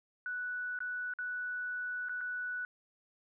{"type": "tone with dropouts", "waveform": "sine", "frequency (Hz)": 1480, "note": "F#6", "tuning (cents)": 0, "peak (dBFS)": -35, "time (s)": [0.26, 2.65], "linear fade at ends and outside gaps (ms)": 1, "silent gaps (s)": [[0.789, 0.804], [1.137, 1.187], [2.086, 2.094], [2.208, 2.212]], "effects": []}